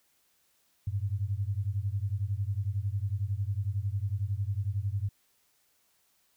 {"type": "beating tone pair", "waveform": "sine", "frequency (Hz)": [95.3, 106.3], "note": ["G2", "G#2"], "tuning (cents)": [-48, 41], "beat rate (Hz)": 11, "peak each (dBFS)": [-31, -32], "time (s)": [0.87, 5.09], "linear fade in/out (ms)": 5, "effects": ["white hiss -70 dBFS RMS until 6.36 s"]}